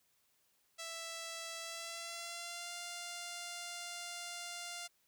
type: tone with pitch glide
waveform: 5% pulse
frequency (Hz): 661 to 698.3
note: E5 to F5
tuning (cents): +5 to 0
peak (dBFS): -31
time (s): 0.78-4.88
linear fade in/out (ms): 20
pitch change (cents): +95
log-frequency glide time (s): 1.6-2.72
effects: white hiss -75 dBFS RMS until 5.07 s